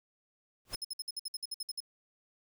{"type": "noise with exponential growth", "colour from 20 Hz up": "pink", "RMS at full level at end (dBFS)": -37, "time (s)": [0.65, 0.75], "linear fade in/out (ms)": 2, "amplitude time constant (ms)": 21}
{"type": "tone bursts", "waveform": "sawtooth", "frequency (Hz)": 5160, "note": "E8", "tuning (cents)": -38, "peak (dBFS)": -33, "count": 13, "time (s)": [0.73, 1.804], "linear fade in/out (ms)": 5, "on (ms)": 30, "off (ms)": 57}
{"effects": []}